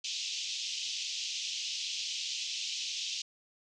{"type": "band-pass noise", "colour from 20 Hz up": "pink", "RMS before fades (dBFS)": -37, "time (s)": [0.04, 3.22], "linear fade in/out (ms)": 5, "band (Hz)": [2700, 6600], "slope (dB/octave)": 48, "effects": []}